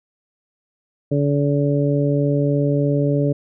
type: harmonic tone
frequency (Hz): 143.3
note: D3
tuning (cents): -42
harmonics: 1 / 2 / 3 / 4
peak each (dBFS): -18 / -21 / -23 / -24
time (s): 1.11-3.33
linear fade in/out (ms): 10
effects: none